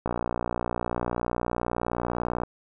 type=click train; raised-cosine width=1 ms; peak=-13 dBFS; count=143; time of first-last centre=0.06-2.435 s; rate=59.8 Hz; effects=none